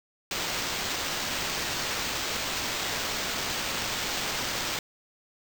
blue noise with sample-and-hold, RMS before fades -31 dBFS, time 0.31-4.79 s, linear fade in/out 2 ms, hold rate 11025 Hz, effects none

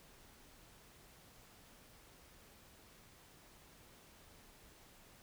silence, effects pink hiss -62 dBFS RMS until 5.22 s

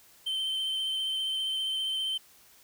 triangle tone with vibrato, 3100 Hz, G7, 20 cents flat, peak -27 dBFS, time 0.26-2.18 s, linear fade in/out 10 ms, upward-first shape sine, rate 15 Hz, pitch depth 18 cents each way, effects white hiss -58 dBFS RMS until 2.63 s

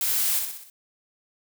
blue noise with echo, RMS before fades -25 dBFS, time 0.01-0.39 s, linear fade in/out 2 ms, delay 62 ms, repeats 5, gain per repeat -5 dB, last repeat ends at 0.7 s, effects none

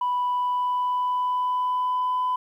sine tone with pitch glide, 987.8 to 1003.9 Hz, B5 to B5, 0 to +28 cents, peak -20 dBFS, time 0.01-2.36 s, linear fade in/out 5 ms, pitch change +28 cents, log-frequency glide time 0.26-2.2 s, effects tanh soft clip ceiling -19 dBFS + 10-bit

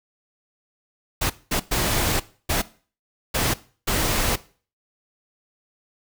pink noise bursts at uneven times, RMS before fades -22 dBFS, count 6, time 1.21-1.3 / 1.51-1.6 / 1.71-2.2 / 2.49-2.62 / 3.34-3.54 / 3.87-4.36 s, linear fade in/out 10 ms, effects noise-tail reverb RT60 0.4 s tail -18 dB re dry

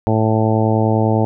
harmonic tone, 110 Hz, A2, in tune, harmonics 1 / 2 / 3 / 4 / 5 / 6 / 7 / 8, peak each -16 / -19 / -21 / -22 / -23 / -24 / -24 / -25 dBFS, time 0.07-1.25 s, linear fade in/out 0 ms, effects none

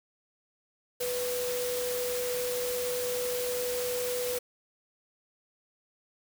sine tone in noise, 493.9 Hz, B4, in tune, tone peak -30 dBFS, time 1-4.39 s, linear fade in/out 10 ms, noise white, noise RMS -36 dBFS, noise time 1-4.39 s, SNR +3 dB, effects none

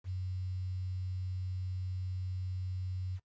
sine tone with quantisation, 92.5 Hz, F#2, in tune, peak -35 dBFS, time 0.04-3.2 s, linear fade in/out 50 ms, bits 10, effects noise-tail reverb RT60 0.1 s tail -17 dB re dry + resampled to 16000 Hz

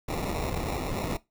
pink noise with sample-and-hold, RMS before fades -31 dBFS, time 0.08-1.17 s, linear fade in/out 5 ms, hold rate 1575 Hz, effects noise-tail reverb RT60 0.2 s tail -19 dB re dry

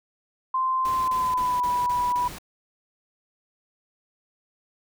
sine tone with pitch glide, 1041 to 982.6 Hz, C6 to B5, -9 to -9 cents, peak -21 dBFS, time 0.54-2.28 s, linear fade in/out 5 ms, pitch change -100 cents, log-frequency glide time 0.95-1.67 s
pink noise bursts, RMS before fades -39 dBFS, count 6, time 0.85-2.385 s, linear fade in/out 2 ms, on 230 ms, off 31 ms
effects none

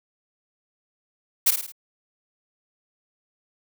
blue noise with echo, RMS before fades -17 dBFS, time 1.46-1.51 s, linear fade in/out 10 ms, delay 53 ms, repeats 4, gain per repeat -6 dB, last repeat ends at 1.722 s, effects none

